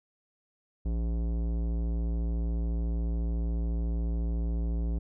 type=tone with tanh clipping; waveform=sine; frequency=57 Hz; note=A#1; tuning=38 cents flat; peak=-29 dBFS; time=0.85-4.99 s; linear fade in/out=10 ms; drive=16 dB; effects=none